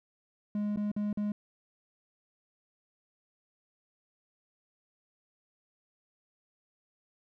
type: tone with dropouts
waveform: triangle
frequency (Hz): 207.7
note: G#3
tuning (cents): 0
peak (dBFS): -27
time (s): 0.55-1.32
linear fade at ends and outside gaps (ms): 2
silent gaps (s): 0.761-0.772 / 0.916-0.964 / 1.129-1.173
effects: none